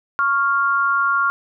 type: tone pair together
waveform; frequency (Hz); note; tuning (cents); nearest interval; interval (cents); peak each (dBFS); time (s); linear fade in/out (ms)
sine; 1108.7 / 1396.9; C#6 / F6; 0 / 0; major third; 400; -19 / -17; 0.19-1.3; 0
effects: none